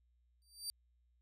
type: tone with exponential growth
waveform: 25% pulse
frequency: 4660 Hz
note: D8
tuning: 14 cents flat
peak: -32 dBFS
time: 0.42-0.7 s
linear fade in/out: 0 ms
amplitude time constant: 59 ms
effects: added 60 Hz sine -70 dBFS peak until 1.21 s